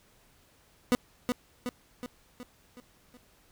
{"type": "tone with echo", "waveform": "30% pulse", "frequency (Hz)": 246.9, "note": "B3", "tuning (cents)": 0, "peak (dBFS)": -18, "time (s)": [0.92, 0.95], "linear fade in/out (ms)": 0, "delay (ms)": 370, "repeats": 6, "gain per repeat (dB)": -5, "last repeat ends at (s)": 3.17, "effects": ["pink hiss -63 dBFS RMS until 3.51 s"]}